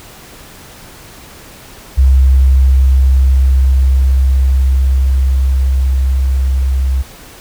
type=tone with level ramp; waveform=sine; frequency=66 Hz; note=C2; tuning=16 cents sharp; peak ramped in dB=-4 to -10 dBFS; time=1.97-7.03 s; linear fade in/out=20 ms; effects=pink hiss -36 dBFS RMS until 7.4 s